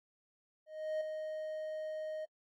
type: tone with ADSR envelope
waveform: triangle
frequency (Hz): 622.3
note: D#5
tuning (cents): 0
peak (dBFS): -30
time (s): 0.66-2.26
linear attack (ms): 350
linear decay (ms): 4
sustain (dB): -6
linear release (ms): 26
effects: AAC 48 kbps